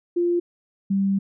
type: tone pair in turn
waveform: sine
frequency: 347.9 / 195.87 Hz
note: F4 / G3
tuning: -7 / -1 cents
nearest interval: minor seventh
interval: 994 cents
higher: first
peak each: -18 dBFS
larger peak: neither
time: 0.16-0.4 / 0.9-1.19 s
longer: second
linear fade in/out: 10 ms
effects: none